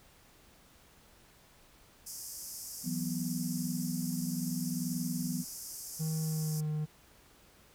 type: band-pass noise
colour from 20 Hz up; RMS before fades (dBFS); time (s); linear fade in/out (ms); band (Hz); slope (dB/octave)
pink; -44; 2.06-6.61; 10; 4900 to 15000; 96
type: chord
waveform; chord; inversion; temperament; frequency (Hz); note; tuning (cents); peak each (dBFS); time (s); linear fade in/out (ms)
sine; E suspended second; none; just; 164.81 / 185.42 / 247.2; E3 / F#3 / B3; 0 / +4 / +2; -37 / -37 / -36; 2.83-5.45; 50
type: tone with pitch glide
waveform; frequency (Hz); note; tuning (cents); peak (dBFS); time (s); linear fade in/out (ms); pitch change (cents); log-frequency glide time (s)
triangle; 157.7 to 152.68; D#3 to D#3; +24 to -32; -29; 5.99-6.86; 20; -56; 6.23-6.69
effects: pink hiss -61 dBFS RMS until 7.74 s